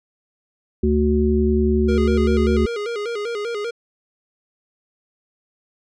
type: harmonic tone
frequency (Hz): 74.1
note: D2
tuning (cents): +16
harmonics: 1 / 3 / 5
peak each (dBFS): -19 / -19 / -19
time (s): 0.83-2.66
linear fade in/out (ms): 5
type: tone with vibrato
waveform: square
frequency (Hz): 440.6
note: A4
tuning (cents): +2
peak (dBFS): -24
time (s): 1.88-3.71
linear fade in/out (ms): 10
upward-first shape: square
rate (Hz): 5.1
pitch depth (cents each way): 110
effects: low-pass 5000 Hz 12 dB/octave